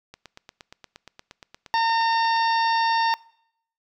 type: click train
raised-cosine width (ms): 0.2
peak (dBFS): -24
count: 20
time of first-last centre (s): 0.14-2.365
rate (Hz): 8.54
type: harmonic tone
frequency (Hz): 912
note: A#5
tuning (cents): -38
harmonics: 1 / 2 / 3 / 4 / 5 / 6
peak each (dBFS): -19 / -27 / -34 / -34 / -34 / -35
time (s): 1.74-3.14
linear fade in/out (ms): 0
effects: noise-tail reverb RT60 0.7 s tail -23 dB re dry